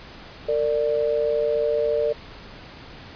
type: tone pair together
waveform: sine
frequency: 456 / 590 Hz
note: A#4 / D5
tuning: -38 / +8 cents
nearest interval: major third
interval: 446 cents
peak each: -22 dBFS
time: 0.48-2.13 s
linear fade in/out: 10 ms
effects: pink hiss -42 dBFS RMS until 3.15 s + resampled to 11025 Hz